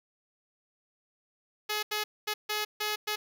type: tone bursts at uneven times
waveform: 5% pulse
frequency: 423.1 Hz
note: G#4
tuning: 32 cents sharp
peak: -18 dBFS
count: 6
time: 1.69-1.83 / 1.91-2.04 / 2.27-2.34 / 2.49-2.65 / 2.8-2.96 / 3.07-3.16 s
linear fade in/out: 10 ms
effects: none